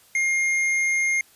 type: tone with hard clipping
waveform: triangle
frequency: 2127 Hz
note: C7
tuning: 28 cents sharp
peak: -21 dBFS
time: 0.15-1.21 s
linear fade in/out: 2 ms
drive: 11 dB
effects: white hiss -55 dBFS RMS until 1.35 s + resampled to 32000 Hz